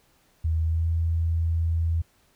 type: tone with pitch glide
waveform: sine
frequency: 80.5 to 82.57 Hz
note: E2 to E2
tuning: -41 to +3 cents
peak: -21 dBFS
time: 0.44-2.02 s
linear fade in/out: 10 ms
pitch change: +44 cents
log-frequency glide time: 0.64-0.87 s
effects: pink hiss -63 dBFS RMS until 2.35 s